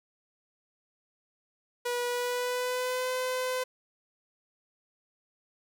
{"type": "tone with pitch glide", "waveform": "sawtooth", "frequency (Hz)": [486.3, 509.6], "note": ["B4", "C5"], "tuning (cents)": [-27, -46], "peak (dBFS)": -25, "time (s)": [1.85, 3.64], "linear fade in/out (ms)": 10, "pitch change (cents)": 81, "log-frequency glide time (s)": [2.07, 3.11], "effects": []}